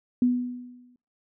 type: tone with exponential decay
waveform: sine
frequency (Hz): 246.9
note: B3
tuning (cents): 0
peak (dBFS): -16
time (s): 0.22-0.96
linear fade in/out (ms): 2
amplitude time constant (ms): 160
effects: noise-tail reverb RT60 0.4 s tail -26 dB re dry